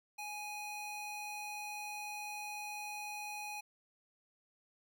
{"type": "ring-modulated tone", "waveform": "square", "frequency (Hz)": 1662, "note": "G#6", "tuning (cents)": 1, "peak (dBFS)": -39, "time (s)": [0.18, 3.61], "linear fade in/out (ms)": 10, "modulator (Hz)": 827, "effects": []}